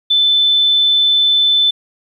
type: tone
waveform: sine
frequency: 3520 Hz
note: A7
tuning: in tune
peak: -9 dBFS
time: 0.1-1.71 s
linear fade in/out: 10 ms
effects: 8-bit